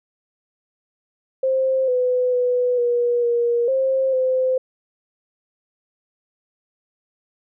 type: tone with pitch steps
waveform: sine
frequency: 526 / 501 / 495 / 481.1 / 474.2 / 530 / 516 Hz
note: C5 / B4 / B4 / B4 / A#4 / C5 / C5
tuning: +9 / +25 / +4 / -45 / +30 / +22 / -24 cents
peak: -16 dBFS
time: 1.43-4.58 s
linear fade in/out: 5 ms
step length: 450 ms
effects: none